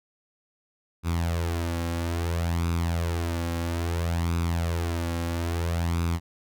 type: tone with flanger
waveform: sawtooth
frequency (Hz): 84.5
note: E2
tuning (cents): +43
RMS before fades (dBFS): -27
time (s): 1.03-6.2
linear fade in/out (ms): 50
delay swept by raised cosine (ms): 0.8 to 3.7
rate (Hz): 0.6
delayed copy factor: +0.6
effects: none